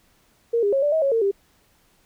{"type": "tone with pitch steps", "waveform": "sine", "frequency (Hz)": [466.3, 405.9, 545, 585, 637, 551, 455.2, 396.4], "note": ["A#4", "G#4", "C#5", "D5", "D#5", "C#5", "A#4", "G4"], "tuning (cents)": [1, -40, -29, -7, 41, -11, -41, 19], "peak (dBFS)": -17, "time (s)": [0.53, 1.314], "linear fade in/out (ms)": 10, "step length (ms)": 98, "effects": ["pink hiss -61 dBFS RMS until 2.05 s"]}